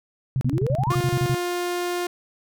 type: tone bursts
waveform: sine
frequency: 131.2 Hz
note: C3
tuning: 5 cents sharp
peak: -19 dBFS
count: 12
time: 0.36-1.346 s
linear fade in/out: 0 ms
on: 51 ms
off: 34 ms
type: exponential sweep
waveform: sine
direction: up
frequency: 228 to 1224 Hz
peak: -24 dBFS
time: 0.45-0.95 s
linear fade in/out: 5 ms
type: tone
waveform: sawtooth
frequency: 353.3 Hz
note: F4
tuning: 20 cents sharp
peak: -20 dBFS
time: 0.9-2.07 s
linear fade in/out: 5 ms
effects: none